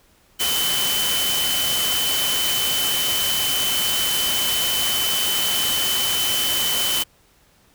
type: tone in noise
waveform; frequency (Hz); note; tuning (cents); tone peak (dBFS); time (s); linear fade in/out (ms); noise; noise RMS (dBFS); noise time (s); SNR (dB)
sine; 3043; F#7; +48; -22; 0.39-7.04; 20; white; -23; 0.39-7.04; -2
effects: pink hiss -57 dBFS RMS until 7.74 s